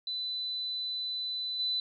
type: tone with level steps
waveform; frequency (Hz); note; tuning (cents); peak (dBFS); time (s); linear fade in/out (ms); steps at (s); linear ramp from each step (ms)
sine; 4000; B7; +21; -32 / -28; 0.07-1.8; 2; 1.59; 10
effects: none